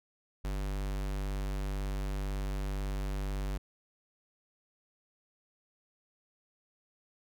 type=tone; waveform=square; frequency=49.01 Hz; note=G1; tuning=in tune; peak=-33 dBFS; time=0.44-3.58 s; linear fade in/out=10 ms; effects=none